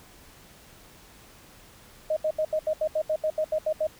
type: tone bursts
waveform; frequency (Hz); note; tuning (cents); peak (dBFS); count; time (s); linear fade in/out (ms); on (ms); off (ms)
sine; 622.3; D#5; 0; -22; 13; 2.1-3.87; 5; 66; 76
effects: pink hiss -52 dBFS RMS until 3.99 s